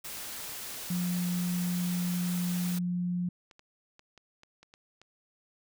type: noise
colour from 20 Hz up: white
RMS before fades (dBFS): -40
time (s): 0.04-2.79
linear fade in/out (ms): 10
type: tone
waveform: sine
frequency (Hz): 177.5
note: F3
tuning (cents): +28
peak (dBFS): -28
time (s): 0.9-3.29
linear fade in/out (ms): 5
type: clicks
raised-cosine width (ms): 0.2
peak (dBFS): -36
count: 11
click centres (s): 1.947 / 2.64 / 2.743 / 3.512 / 3.594 / 3.994 / 4.177 / 4.434 / 4.63 / 4.739 / 5.016
effects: none